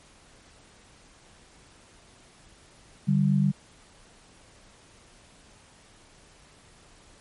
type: tone pair together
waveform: sine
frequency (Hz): 145.8 / 193.73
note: D3 / G3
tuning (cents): -12 / -20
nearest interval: perfect fourth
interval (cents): 492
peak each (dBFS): -22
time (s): 3.07-3.52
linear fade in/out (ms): 20
effects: pink hiss -55 dBFS RMS until 7.2 s + MP3 48 kbps